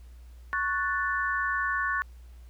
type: chord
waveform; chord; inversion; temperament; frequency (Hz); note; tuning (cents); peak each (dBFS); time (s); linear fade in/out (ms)
sine; F# minor; second; equal; 1108.7 / 1480 / 1760; C#6 / F#6 / A6; 0 / 0 / 0; -30; 0.53-2.02; 0
effects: added 60 Hz sine -45 dBFS peak until 2.49 s + pink hiss -64 dBFS RMS until 2.49 s